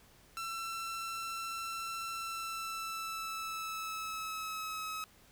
sawtooth tone with pitch glide, 1343 to 1281.6 Hz, E6 to E6, +32 to -49 cents, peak -34 dBFS, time 0.37-5.04 s, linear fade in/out 0 ms, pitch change -81 cents, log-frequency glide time 2.13-4.83 s, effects pink hiss -62 dBFS RMS until 5.31 s

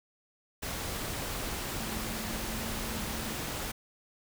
sine tone in noise, 221.3 Hz, A3, 10 cents sharp, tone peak -41 dBFS, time 1.79-3.34 s, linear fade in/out 10 ms, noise pink, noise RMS -36 dBFS, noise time 0.62-3.72 s, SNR -8 dB, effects none

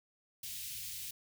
white band-stop noise, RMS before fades -43 dBFS, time 0.43-1.11 s, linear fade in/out 5 ms, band 150 to 2400 Hz, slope 24 dB/octave, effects none

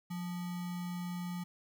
sine tone with sample-and-hold, 177.3 Hz, F3, 26 cents sharp, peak -36 dBFS, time 0.1-1.44 s, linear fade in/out 10 ms, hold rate 1050 Hz, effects none

